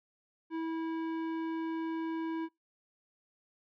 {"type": "tone with tanh clipping", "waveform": "triangle", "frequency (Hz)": 325.5, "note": "E4", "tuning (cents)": -22, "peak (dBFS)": -35, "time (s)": [0.5, 2.49], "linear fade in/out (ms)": 50, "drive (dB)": 18, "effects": ["noise-tail reverb RT60 0.2 s tail -26 dB re dry"]}